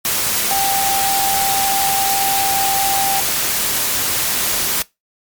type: tone in noise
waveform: sine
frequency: 786 Hz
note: G5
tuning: 4 cents sharp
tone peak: -17 dBFS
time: 0.51-3.2 s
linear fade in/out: 0 ms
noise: white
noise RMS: -18 dBFS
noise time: 0.05-4.82 s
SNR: -2 dB
effects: noise-tail reverb RT60 0.2 s tail -21 dB re dry + MP3 96 kbps